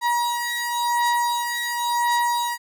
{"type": "beating tone pair", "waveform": "35% pulse", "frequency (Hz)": [955, 955.94], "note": ["A#5", "A#5"], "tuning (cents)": [42, 43], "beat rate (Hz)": 0.94, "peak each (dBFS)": [-21, -23], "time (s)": [0.01, 2.58], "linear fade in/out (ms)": 50, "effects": []}